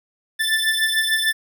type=beating tone pair; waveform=25% pulse; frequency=1760 / 1766.7 Hz; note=A6 / A6; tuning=0 / +7 cents; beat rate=6.7 Hz; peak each=-17 dBFS; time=0.39-1.33 s; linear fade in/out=20 ms; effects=none